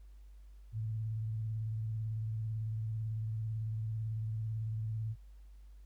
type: tone with vibrato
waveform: sine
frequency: 110 Hz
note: A2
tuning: in tune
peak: -34 dBFS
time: 0.72-5.16 s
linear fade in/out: 50 ms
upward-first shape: square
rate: 18 Hz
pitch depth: 36 cents each way
effects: added 50 Hz sine -51 dBFS peak until 5.85 s + pink hiss -75 dBFS RMS until 5.85 s